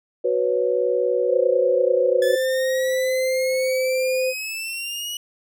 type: chord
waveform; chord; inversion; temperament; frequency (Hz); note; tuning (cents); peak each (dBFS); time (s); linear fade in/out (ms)
sine; F# suspended fourth; none; equal; 370 / 493.9 / 554.4; F#4 / B4 / C#5; 0 / 0 / 0; -24 / -20 / -24; 0.24-2.36; 10
type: tone with pitch glide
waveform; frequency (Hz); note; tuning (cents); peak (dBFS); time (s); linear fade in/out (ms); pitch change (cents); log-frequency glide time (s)
sine; 523.3 to 516.4; C5 to C5; 0 to -23; -19; 1.27-4.34; 50; -23; 1.63-3.98
type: exponential sweep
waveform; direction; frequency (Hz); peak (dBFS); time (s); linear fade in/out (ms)
sawtooth; up; 1721 to 2937; -24; 2.22-5.17; 2
effects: none